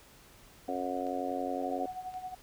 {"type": "harmonic tone", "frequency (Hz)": 91, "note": "F#2", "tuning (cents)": -28, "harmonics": [3, 4, 5, 6, 7, 8], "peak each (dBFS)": [-37, -42, -41, -39, -41, -36], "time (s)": [0.68, 1.86], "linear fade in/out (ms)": 5}
{"type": "clicks", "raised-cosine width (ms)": 0.2, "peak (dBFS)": -36, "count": 2, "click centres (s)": [1.068, 2.14]}
{"type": "tone with tremolo", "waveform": "sine", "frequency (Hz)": 740, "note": "F#5", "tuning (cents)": 0, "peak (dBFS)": -35, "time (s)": [1.6, 2.35], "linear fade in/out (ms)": 10, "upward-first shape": "sine", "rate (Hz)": 11, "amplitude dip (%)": 70}
{"effects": ["pink hiss -57 dBFS RMS until 2.42 s"]}